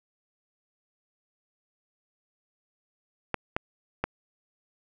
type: clicks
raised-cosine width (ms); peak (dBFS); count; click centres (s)
0.5; -11; 3; 3.343 / 3.565 / 4.04
effects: none